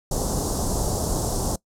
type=band-stop noise; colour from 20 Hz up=pink; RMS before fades=-24 dBFS; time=0.11-1.56 s; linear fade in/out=5 ms; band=920 to 5600 Hz; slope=24 dB/octave; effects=noise-tail reverb RT60 0.1 s tail -22 dB re dry + low-pass 10000 Hz 12 dB/octave